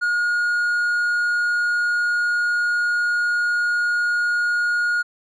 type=tone; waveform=triangle; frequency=1436 Hz; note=F6; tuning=48 cents sharp; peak=-16 dBFS; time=0.01-5.03 s; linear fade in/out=20 ms; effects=resampled to 22050 Hz